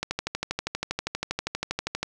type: click train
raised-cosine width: 0.2 ms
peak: -10 dBFS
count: 26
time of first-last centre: 0.03-2.03 s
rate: 12.5 Hz
effects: none

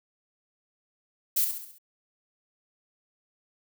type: noise with echo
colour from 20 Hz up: violet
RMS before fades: -24 dBFS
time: 1.36-1.45 s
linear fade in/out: 10 ms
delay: 67 ms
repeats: 5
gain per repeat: -6 dB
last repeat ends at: 1.785 s
effects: none

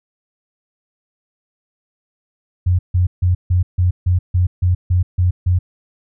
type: tone bursts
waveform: sine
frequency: 89.9 Hz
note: F#2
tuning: 49 cents flat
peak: -11 dBFS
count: 11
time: 2.66-5.59 s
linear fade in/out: 10 ms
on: 130 ms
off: 150 ms
effects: none

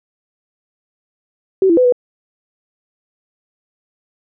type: tone with pitch steps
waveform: sine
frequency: 381.6 / 335.2 / 503 / 492.4 Hz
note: G4 / E4 / B4 / B4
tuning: -47 / +29 / +32 / -5 cents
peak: -8 dBFS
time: 1.62-1.924 s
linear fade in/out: 2 ms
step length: 76 ms
effects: none

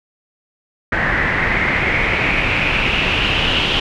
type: noise with low-pass filter sweep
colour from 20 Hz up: pink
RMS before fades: -17 dBFS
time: 0.92-3.8 s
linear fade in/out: 5 ms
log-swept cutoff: 1800 to 3100 Hz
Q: 5.7
effects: none

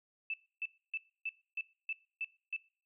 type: tone bursts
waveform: sine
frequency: 2637 Hz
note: E7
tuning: in tune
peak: -34 dBFS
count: 8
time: 0.3-2.564 s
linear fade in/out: 2 ms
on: 38 ms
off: 280 ms
effects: noise-tail reverb RT60 0.4 s tail -20 dB re dry

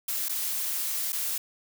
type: noise with dropouts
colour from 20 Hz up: blue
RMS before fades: -30 dBFS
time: 0.08-1.38 s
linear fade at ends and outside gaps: 5 ms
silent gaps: 0.286-0.293 / 1.122-1.128 s
effects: none

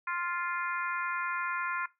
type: harmonic tone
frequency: 349.2 Hz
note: F4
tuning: in tune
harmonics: 3 / 4 / 5 / 6 / 7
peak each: -35 / -35 / -39 / -41 / -41 dBFS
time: 0.07-1.86 s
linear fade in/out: 5 ms
effects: noise-tail reverb RT60 0.2 s tail -18 dB re dry

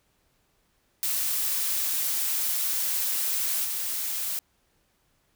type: noise with level steps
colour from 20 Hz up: blue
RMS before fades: -27 / -30 dBFS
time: 1.03-4.39 s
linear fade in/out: 0 ms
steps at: 3.64 s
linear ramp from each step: 10 ms
effects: pink hiss -69 dBFS RMS until 5.35 s

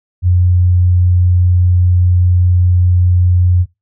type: tone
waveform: sine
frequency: 89.5 Hz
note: F2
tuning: 43 cents sharp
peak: -7 dBFS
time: 0.22-3.66 s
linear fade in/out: 50 ms
effects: noise-tail reverb RT60 0.2 s tail -19 dB re dry

